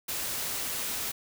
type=noise; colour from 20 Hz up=white; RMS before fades=-33 dBFS; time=0.08-1.12 s; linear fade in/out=10 ms; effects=none